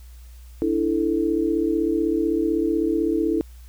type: chord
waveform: sine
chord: D suspended second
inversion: none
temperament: equal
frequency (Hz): 293.7 / 329.6 / 440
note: D4 / E4 / A4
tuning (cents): 0 / 0 / 0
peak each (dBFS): -25 / -21 / -25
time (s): 0.62-3.41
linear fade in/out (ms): 0
effects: added 60 Hz sine -40 dBFS peak until 3.68 s + white hiss -56 dBFS RMS until 3.68 s